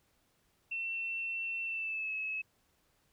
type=tone with pitch glide; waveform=sine; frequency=2698 to 2582 Hz; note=E7 to E7; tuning=+40 to -37 cents; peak=-34 dBFS; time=0.71-2.42 s; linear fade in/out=10 ms; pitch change=-77 cents; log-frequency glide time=1.64-2.13 s; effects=pink hiss -73 dBFS RMS until 3.12 s